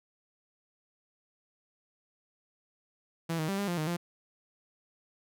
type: tone with pitch steps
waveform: sawtooth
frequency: 165.5 / 156.8 / 196.2 / 201.5 / 174.5 / 154.6 / 173.1 Hz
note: E3 / D#3 / G3 / G3 / F3 / D#3 / F3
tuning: +7 / +14 / +2 / +48 / -1 / -11 / -15 cents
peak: -26 dBFS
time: 3.29-3.969 s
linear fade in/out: 10 ms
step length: 97 ms
effects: none